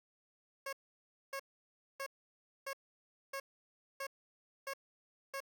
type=tone bursts; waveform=15% pulse; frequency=546 Hz; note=C#5; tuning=26 cents flat; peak=-33 dBFS; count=8; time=0.66-5.404 s; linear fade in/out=5 ms; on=68 ms; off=600 ms; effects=none